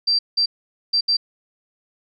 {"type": "tone bursts at uneven times", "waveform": "sine", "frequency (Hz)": 4699, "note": "D8", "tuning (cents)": 0, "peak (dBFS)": -15, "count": 4, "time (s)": [[0.07, 0.19], [0.37, 0.46], [0.93, 1.01], [1.08, 1.17]], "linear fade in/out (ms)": 10, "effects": []}